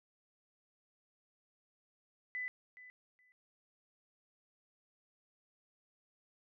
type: tone with echo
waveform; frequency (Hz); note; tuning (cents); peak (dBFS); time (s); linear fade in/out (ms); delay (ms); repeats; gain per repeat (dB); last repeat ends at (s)
sine; 2000; B6; +21; -37; 2.35-2.48; 0; 420; 2; -15; 3.32
effects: none